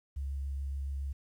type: tone with vibrato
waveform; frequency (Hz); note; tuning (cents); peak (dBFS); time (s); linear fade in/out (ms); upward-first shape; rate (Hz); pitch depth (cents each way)
sine; 69; C#2; -7; -33; 0.16-1.13; 10; sine; 7.1; 14
effects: 11-bit